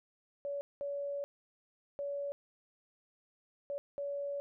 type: tone bursts at uneven times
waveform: sine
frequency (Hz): 567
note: C#5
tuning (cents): +39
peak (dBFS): -35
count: 5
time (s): 0.45-0.61 / 0.81-1.24 / 1.99-2.32 / 3.7-3.78 / 3.98-4.4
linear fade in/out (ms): 0
effects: none